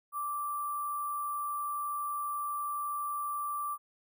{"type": "tone with sample-and-hold", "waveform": "sine", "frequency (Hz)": 1171, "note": "D6", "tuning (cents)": -5, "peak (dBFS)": -32, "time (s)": [0.12, 3.78], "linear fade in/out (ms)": 50, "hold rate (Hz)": 11025, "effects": []}